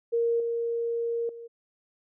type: tone with level steps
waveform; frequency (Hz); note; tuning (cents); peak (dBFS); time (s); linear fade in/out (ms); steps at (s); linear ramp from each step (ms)
sine; 466.2; A#4; 0; -22 / -26 / -39; 0.12-1.48; 20; 0.4 / 1.29; 2
effects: none

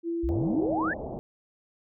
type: tone with pitch glide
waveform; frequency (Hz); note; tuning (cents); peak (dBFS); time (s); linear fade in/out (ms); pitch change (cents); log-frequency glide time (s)
sine; 336.6 to 318.3; E4 to D#4; +36 to +39; -27; 0.03-0.93; 50; -97; 0.35-0.54
type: exponential sweep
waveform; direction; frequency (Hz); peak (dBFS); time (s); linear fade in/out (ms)
sine; up; 53 to 1864.7; -27; 0.23-0.94; 10
type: low-pass noise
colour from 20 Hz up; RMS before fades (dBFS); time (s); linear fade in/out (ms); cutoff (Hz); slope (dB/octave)
white; -36; 0.29-1.19; 0; 760; 48
effects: none

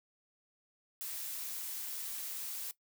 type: noise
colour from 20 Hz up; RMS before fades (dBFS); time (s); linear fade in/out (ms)
blue; -41; 1.01-2.71; 0
effects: noise-tail reverb RT60 0.1 s tail -17 dB re dry

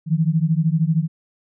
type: beating tone pair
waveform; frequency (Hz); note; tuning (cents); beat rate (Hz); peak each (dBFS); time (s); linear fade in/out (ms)
sine; 155.56 / 168.56; D#3 / E3; 0 / +39; 13; -18 / -19; 0.06-1.08; 50
effects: none

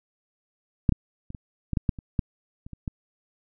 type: clicks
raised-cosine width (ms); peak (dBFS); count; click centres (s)
5; -6 / -9 / -25 / -25 / -14 / -10 / -9 / -25 / -10 / -28 / -26 / -17; 12; 0.892 / 0.923 / 1.304 / 1.348 / 1.733 / 1.772 / 1.892 / 1.988 / 2.192 / 2.665 / 2.733 / 2.878
effects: none

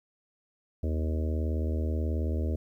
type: harmonic tone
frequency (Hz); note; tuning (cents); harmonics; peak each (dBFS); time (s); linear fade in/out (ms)
78.5; D#2; +16; 1 / 3 / 4 / 5 / 6 / 7 / 8; -27 / -37 / -39 / -41 / -43 / -44 / -45; 0.83-2.56; 5
effects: 11-bit

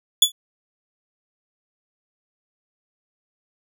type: tone with exponential decay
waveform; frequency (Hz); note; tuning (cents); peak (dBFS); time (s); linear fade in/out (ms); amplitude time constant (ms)
sawtooth; 3436; A7; -42; -4; 0.22-0.32; 5; 21
effects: none

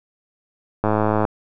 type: click train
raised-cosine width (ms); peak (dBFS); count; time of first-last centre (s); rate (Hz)
1; -5; 45; 0.84-1.251; 107
effects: none

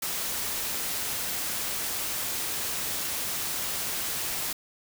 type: noise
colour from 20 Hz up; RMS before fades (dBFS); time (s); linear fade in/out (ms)
white; -31; 0.02-4.53; 5
effects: none

